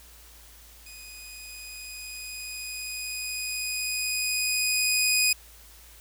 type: tone with level ramp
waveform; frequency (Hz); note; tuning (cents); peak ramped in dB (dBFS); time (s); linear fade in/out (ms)
15% pulse; 2489; D#7; 0; -37 to -13; 0.86-5.33; 5
effects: added 56 Hz sine -52 dBFS peak until 6 s + white hiss -52 dBFS RMS until 6 s